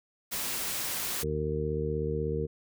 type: noise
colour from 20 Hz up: white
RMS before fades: -33 dBFS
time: 0.31-1.24 s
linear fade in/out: 20 ms
type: harmonic tone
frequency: 76.3 Hz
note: D#2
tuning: 33 cents flat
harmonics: 1 / 2 / 3 / 4 / 5 / 6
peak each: -35 / -34 / -40 / -42 / -36 / -32 dBFS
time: 1.22-2.47 s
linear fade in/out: 20 ms
effects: none